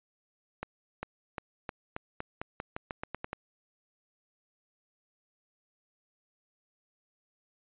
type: accelerating click train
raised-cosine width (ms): 0.5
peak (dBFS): -20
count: 14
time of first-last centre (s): 0.63-3.331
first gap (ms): 400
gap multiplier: 0.88
effects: resampled to 8000 Hz